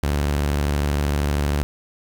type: tone with vibrato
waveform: sawtooth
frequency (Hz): 72.6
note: D2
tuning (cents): -19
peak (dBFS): -15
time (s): 0.03-1.63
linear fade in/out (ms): 0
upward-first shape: sine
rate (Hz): 20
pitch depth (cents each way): 180
effects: 7-bit